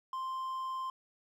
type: tone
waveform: triangle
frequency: 1046.5 Hz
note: C6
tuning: in tune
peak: -33 dBFS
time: 0.13-0.9 s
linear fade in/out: 2 ms
effects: none